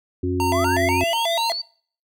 harmonic tone, 90.5 Hz, F#2, 38 cents flat, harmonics 1 / 3 / 4, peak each -24 / -24 / -24 dBFS, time 0.23-1.04 s, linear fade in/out 5 ms
square tone with vibrato, 786 Hz, G5, 4 cents sharp, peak -21 dBFS, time 0.4-1.52 s, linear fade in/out 0 ms, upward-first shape square, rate 4.1 Hz, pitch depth 270 cents each way
sine linear sweep, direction up, 923 to 4628 Hz, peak -24 dBFS, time 0.52-1.62 s, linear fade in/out 10 ms
effects noise-tail reverb RT60 0.5 s tail -23 dB re dry + MP3 96 kbps

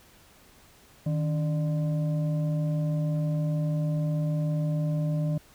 sine tone with frequency modulation, 155.6 Hz, D#3, in tune, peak -24 dBFS, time 1.06-5.38 s, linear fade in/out 5 ms, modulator 440 Hz, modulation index 0.45, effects pink hiss -56 dBFS RMS until 5.54 s

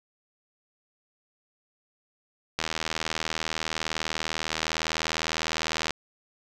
click train, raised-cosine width 0.2 ms, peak -10 dBFS, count 266, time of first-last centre 2.59-5.907 s, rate 79.9 Hz, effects none

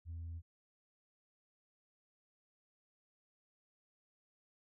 sine tone, 83.4 Hz, E2, 21 cents sharp, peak -40 dBFS, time 0.05-0.42 s, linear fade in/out 50 ms, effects tanh soft clip ceiling -40 dBFS

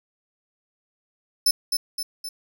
sawtooth tone with echo, 5274 Hz, E8, in tune, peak -13 dBFS, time 1.46-1.51 s, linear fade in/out 5 ms, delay 260 ms, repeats 3, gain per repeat -5 dB, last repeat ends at 2.29 s, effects none

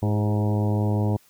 harmonic tone with a mistuned harmonic, 105.2 Hz, G#2, 23 cents sharp, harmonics 1 / 2 / 3 / 4 / 5 / 6 / 7 / 8 / 9, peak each -21 / -27 / -31 / -33 / -35 / -37 / -38 / -39 / -40 dBFS, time 0.02-1.17 s, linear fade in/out 10 ms, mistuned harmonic 4, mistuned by -37 cents, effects white hiss -58 dBFS RMS until 1.29 s

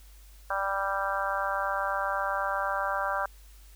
harmonic tone, 196 Hz, G3, in tune, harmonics 3 / 4 / 5 / 6 / 7 / 8, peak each -34 / -34 / -34 / -34 / -34 / -34 dBFS, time 0.5-3.26 s, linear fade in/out 5 ms, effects added 50 Hz sine -49 dBFS peak until 3.75 s + white hiss -59 dBFS RMS until 3.75 s

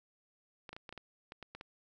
clicks, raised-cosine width 0.3 ms, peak -30 dBFS, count 10, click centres 0.692 / 0.73 / 0.765 / 0.892 / 0.926 / 0.977 / 1.321 / 1.427 / 1.55 / 1.611 s, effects none

